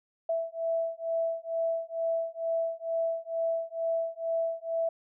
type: beating tone pair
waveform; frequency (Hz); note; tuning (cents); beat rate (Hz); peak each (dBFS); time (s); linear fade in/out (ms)
sine; 659.3 / 661.5; E5 / E5; 0 / +6; 2.2; -31; 0.29-4.89; 5
effects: none